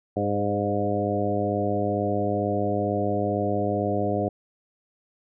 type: harmonic tone with a mistuned harmonic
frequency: 102.2 Hz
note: G#2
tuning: 27 cents flat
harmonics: 1 / 2 / 3 / 4 / 5 / 6 / 7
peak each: -30 / -30 / -30 / -30 / -30 / -30 / -30 dBFS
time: 0.16-4.29 s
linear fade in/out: 10 ms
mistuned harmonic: 5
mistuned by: +22 cents
effects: none